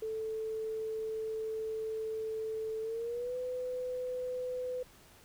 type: tone with pitch glide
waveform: sine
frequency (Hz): 440 to 502.5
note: A4 to B4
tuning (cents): 0 to +30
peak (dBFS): -34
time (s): 0.02-4.83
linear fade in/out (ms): 5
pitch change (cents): +230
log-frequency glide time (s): 2.81-3.36
effects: pink hiss -59 dBFS RMS until 5.24 s